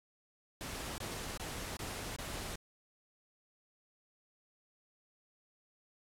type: noise bursts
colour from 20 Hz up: pink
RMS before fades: -42 dBFS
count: 5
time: 0.61-2.556 s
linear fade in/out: 0 ms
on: 370 ms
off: 24 ms
effects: low-pass 12000 Hz 12 dB/octave + AAC 64 kbps